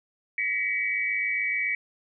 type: tone cluster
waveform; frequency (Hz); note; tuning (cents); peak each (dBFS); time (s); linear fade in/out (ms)
sine; 1925 / 2032 / 2274; B6 / B6 / C#7; -45 / +49 / +44; -31 / -32 / -26; 0.38-1.75; 2
effects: none